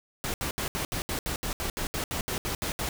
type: noise bursts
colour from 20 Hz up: pink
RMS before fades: -31 dBFS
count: 16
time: 0.24-2.889 s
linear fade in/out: 0 ms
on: 99 ms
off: 71 ms
effects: none